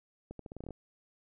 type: accelerating click train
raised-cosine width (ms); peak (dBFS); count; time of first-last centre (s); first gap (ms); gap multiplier
2; -30; 10; 0.31-0.707; 83; 0.83
effects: none